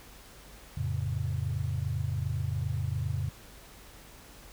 sine chord, F augmented, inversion none, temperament equal with one note detuned, 87.31 / 110 / 137.4 Hz, F2 / A2 / C#3, 0 / 0 / -15 cents, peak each -33 dBFS, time 0.77-3.29 s, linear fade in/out 5 ms, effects added 49 Hz sine -55 dBFS peak until 4.52 s + pink hiss -52 dBFS RMS until 4.52 s

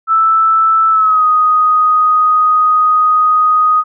sine tone with pitch glide, 1318.5 to 1247.4 Hz, E6 to D#6, 0 to +4 cents, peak -7 dBFS, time 0.07-3.84 s, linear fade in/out 50 ms, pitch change -96 cents, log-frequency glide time 0.9-1.25 s, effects none

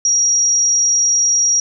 sine tone, 5690 Hz, F8, 31 cents sharp, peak -11 dBFS, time 0.05-1.6 s, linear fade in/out 2 ms, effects none

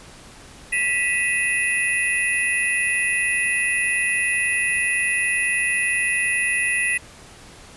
sine tone cluster, 1961 / 2523 / 2714 / 9970 Hz, B6 / D#7 / E7 / D#9, -13 / +23 / +50 / +2 cents, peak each -21 / -24 / -29 / -27 dBFS, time 0.72-6.98 s, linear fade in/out 10 ms, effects pink hiss -44 dBFS RMS until 7.76 s + resampled to 24000 Hz

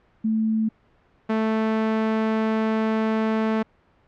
sine / sawtooth tone pair in turn, 220 / 220 Hz, A3 / A3, 0 / 0 cents, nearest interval unison, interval 0 cents, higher neither, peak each -19 / -16 dBFS, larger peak second, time 0.24-0.69 / 1.29-3.63 s, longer second, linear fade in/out 10 ms, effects pink hiss -60 dBFS RMS until 4.07 s + low-pass 2000 Hz 12 dB/octave

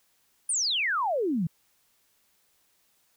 sine exponential sweep, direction down, 9750 to 151.1 Hz, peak -24 dBFS, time 0.49-1.47 s, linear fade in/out 5 ms, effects white hiss -68 dBFS RMS until 3.16 s

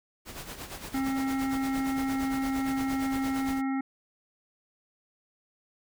pink noise with tremolo, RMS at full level -38 dBFS, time 0.25-3.62 s, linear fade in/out 50 ms, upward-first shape sine, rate 8.7 Hz, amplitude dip 65%
harmonic tone, 268.3 Hz, C4, 44 cents sharp, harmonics 1 / 3 / 5 / 7 / 8, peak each -27 / -37 / -41 / -44 / -45 dBFS, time 0.94-3.81 s, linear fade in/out 5 ms
effects none

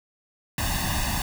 pink noise with comb filter, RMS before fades -26 dBFS, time 0.58-1.22 s, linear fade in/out 2 ms, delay 1.1 ms, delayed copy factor +0.95, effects none

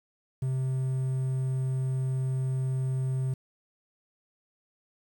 triangle tone with quantisation, 130.81 Hz, C3, in tune, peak -24 dBFS, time 0.42-3.34 s, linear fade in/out 5 ms, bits 9, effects none

